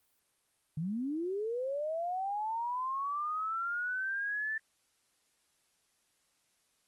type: linear sweep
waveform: sine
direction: up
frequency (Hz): 146.83 to 1775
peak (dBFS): -32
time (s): 0.77-4.58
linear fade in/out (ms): 5
effects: white hiss -74 dBFS RMS until 6.87 s + Opus 32 kbps